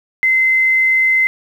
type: tone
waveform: sine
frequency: 2062 Hz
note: C7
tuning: 26 cents flat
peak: -10 dBFS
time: 0.23-1.27 s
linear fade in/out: 0 ms
effects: 7-bit